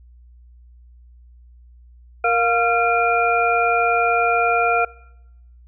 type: tone cluster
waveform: sine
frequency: 467.7 / 704 / 1375 / 2406 Hz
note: A#4 / F5 / F6 / D7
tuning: +6 / +14 / -27 / +41 cents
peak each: -22 / -19 / -19 / -23 dBFS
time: 2.24-4.85 s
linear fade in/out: 5 ms
effects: noise-tail reverb RT60 0.9 s tail -24 dB re dry + added 60 Hz sine -44 dBFS peak until 5.67 s